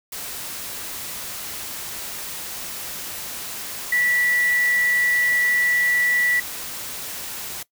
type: tone in noise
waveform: sine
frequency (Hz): 1955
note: B6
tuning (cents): -18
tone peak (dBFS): -17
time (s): 3.92-6.4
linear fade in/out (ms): 5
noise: white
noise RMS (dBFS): -32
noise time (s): 0.12-7.63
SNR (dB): +12
effects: noise-tail reverb RT60 0.1 s tail -20 dB re dry